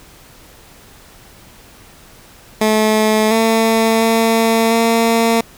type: tone with pitch steps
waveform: 15% pulse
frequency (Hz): 216.4 / 224.6 / 226.2 / 228.7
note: A3 / A3 / A3 / A#3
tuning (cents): -29 / +36 / +48 / -33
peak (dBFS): -5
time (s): 2.61-5.41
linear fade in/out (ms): 5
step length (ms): 700
effects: pink hiss -43 dBFS RMS until 5.57 s